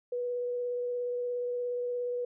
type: tone with vibrato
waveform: sine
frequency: 488.9 Hz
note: B4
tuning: 18 cents flat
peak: -30 dBFS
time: 0.12-2.25 s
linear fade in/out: 5 ms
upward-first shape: triangle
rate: 17 Hz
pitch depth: 12 cents each way
effects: none